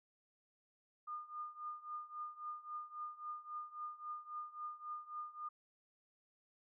sine tone with tremolo, 1216 Hz, D#6, 40 cents flat, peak -40 dBFS, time 1.07-5.49 s, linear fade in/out 10 ms, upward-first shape triangle, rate 3.7 Hz, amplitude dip 90%, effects none

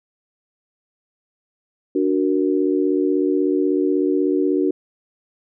sine chord, D augmented, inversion none, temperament equal, 293.7 / 370 / 466.2 Hz, D4 / F#4 / A#4, 0 / 0 / 0 cents, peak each -19 / -19 / -25 dBFS, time 1.95-4.71 s, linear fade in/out 5 ms, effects none

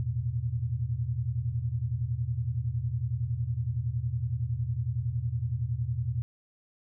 sine chord, E suspended fourth, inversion none, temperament equal with one note detuned, 82.41 / 112.64 / 123.47 Hz, E2 / A2 / B2, 0 / +41 / 0 cents, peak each -36 / -32 / -30 dBFS, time 0-6.22 s, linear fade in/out 0 ms, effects none

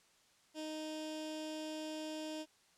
15% pulse tone with notch filter, 310.5 Hz, D#4, 3 cents flat, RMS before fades -43 dBFS, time 0.54-2.46 s, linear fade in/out 50 ms, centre 1200 Hz, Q 0.79, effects white hiss -69 dBFS RMS until 2.77 s + low-pass 8000 Hz 12 dB/octave

